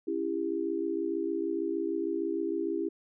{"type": "chord", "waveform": "sine", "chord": "C# diminished", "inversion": "none", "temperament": "just", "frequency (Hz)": [277.2, 332.6, 399.1], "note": ["C#4", "E4", "G4"], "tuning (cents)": [0, 16, 31], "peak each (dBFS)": [-37, -31, -33], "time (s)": [0.07, 2.89], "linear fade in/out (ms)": 10, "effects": []}